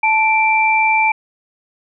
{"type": "tone pair together", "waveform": "sine", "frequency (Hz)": [876.6, 2349], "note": ["A5", "D7"], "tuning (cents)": [-7, 0], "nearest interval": "octave + perfect fourth", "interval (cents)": 1707, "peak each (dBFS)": -14, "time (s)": [0.03, 1.12], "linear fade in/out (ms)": 5, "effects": []}